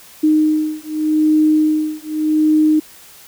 sine beating tone pair, 308.1 / 308.94 Hz, D#4 / D#4, -17 / -12 cents, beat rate 0.84 Hz, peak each -15 dBFS, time 0.23-2.8 s, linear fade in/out 10 ms, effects white hiss -42 dBFS RMS until 3.27 s

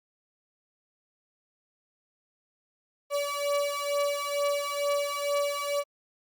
35% pulse beating tone pair, 572 / 574.2 Hz, D5 / D5, -46 / -39 cents, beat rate 2.2 Hz, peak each -28 / -28 dBFS, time 3.1-5.84 s, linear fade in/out 50 ms, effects Opus 48 kbps

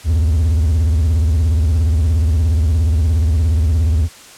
triangle tone with vibrato, 79.5 Hz, D#2, 38 cents sharp, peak -9 dBFS, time 0.04-4.09 s, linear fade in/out 50 ms, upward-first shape sine, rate 17 Hz, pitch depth 200 cents each way, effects white hiss -39 dBFS RMS until 4.37 s + low-pass 9000 Hz 12 dB/octave

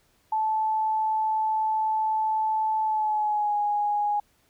sine tone with pitch glide, 872 to 828.8 Hz, A5 to G#5, -16 to -4 cents, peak -22 dBFS, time 0.32-4.2 s, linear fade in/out 5 ms, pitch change -88 cents, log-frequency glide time 2.83-3.56 s, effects pink hiss -65 dBFS RMS until 4.49 s

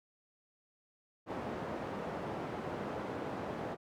white band-pass noise, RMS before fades -40 dBFS, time 1.26-3.77 s, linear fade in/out 50 ms, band 110 to 710 Hz, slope 12 dB/octave, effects none

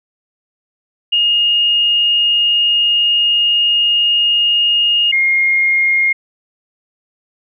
sine tone pair in turn, 2849 / 2134 Hz, F7 / C7, +34 / +34 cents, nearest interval perfect fourth, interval 500 cents, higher first, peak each -10 / -10 dBFS, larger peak neither, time 1.12-5.12 / 5.12-6.13 s, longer first, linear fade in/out 10 ms, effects none

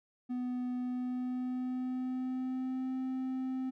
triangle tone with pitch glide, 248.9 to 259.8 Hz, B3 to C4, +14 to -12 cents, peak -31 dBFS, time 0.29-3.71 s, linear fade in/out 20 ms, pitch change +74 cents, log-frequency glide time 0.77-2.95 s, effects none

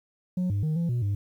sine tone with pitch steps, 181.6 / 100.7 / 155.5 / 169.3 / 121.2 / 100.9 Hz, F#3 / G2 / D#3 / E3 / B2 / G#2, -32 / +47 / -1 / +46 / -32 / -49 cents, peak -21 dBFS, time 0.37-1.15 s, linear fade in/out 5 ms, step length 130 ms, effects tanh soft clip ceiling -23 dBFS + 10-bit

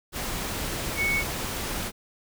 sine tone in noise, 2217 Hz, C#7, in tune, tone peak -23 dBFS, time 0.96-1.24 s, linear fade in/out 50 ms, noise pink, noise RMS -31 dBFS, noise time 0.12-1.92 s, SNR +5 dB, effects none

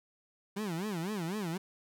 30% pulse tone with vibrato, 187.3 Hz, F#3, 21 cents sharp, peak -31 dBFS, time 0.56-1.58 s, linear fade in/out 10 ms, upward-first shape sine, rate 4 Hz, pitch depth 260 cents each way, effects none

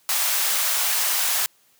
white high-pass noise, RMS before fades -22 dBFS, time 0.09-1.46 s, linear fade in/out 0 ms, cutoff 630 Hz, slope 24 dB/octave, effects white hiss -60 dBFS RMS until 1.79 s + high-pass 100 Hz 12 dB/octave

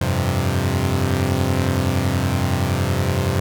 sawtooth chord, F suspended second, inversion none, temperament equal, 87.31 / 98 / 130.81 Hz, F2 / G2 / C3, 0 / 0 / 0 cents, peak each -18 dBFS, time 0.01-3.4 s, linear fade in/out 5 ms, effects none

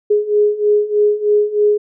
sine beating tone pair, 415.3 / 418.5 Hz, G#4 / G#4, 0 / +13 cents, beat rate 3.2 Hz, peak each -16 / -13 dBFS, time 0.1-1.78 s, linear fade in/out 10 ms, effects none

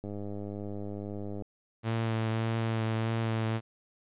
click train, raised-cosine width 2 ms, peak -26 dBFS, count 142, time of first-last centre 0.04-1.422 s, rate 102 Hz
sawtooth tone with vibrato, 112.6 Hz, A2, 40 cents sharp, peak -24 dBFS, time 1.83-3.61 s, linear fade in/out 50 ms, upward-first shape triangle, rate 1.7 Hz, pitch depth 23 cents each way
effects resampled to 8000 Hz + 11-bit

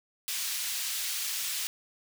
pink high-pass noise, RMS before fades -33 dBFS, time 0.28-1.67 s, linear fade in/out 0 ms, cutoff 3100 Hz, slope 12 dB/octave, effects none

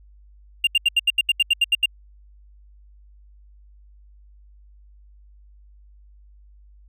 triangle tone bursts, 2794 Hz, F7, in tune, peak -12 dBFS, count 12, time 0.64-1.859 s, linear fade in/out 5 ms, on 31 ms, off 77 ms, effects added 50 Hz sine -47 dBFS peak until 6.88 s

